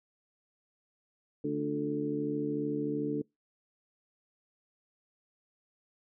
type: harmonic tone with a mistuned harmonic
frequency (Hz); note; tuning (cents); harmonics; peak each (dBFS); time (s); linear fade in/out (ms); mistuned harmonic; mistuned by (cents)
73.42; D2; 0; 2 / 3 / 4 / 5 / 6; -40 / -40 / -32 / -42 / -35; 1.44-3.22; 5; 5; -51
effects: noise-tail reverb RT60 0.2 s tail -26 dB re dry